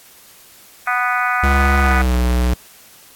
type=harmonic tone; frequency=246.9 Hz; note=B3; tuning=in tune; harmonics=3 / 4 / 5 / 6 / 7 / 8 / 9 / 10; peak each=-22 / -28 / -20 / -20 / -30 / -26 / -29 / -30 dBFS; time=0.87-2.02 s; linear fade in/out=5 ms
type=tone with pitch glide; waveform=square; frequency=69.3 to 61.38 Hz; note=C#2 to B1; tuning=0 to -10 cents; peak=-14 dBFS; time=1.43-2.54 s; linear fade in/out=5 ms; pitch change=-210 cents; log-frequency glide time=1.8-2.15 s
effects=white hiss -45 dBFS RMS until 3.15 s + AAC 64 kbps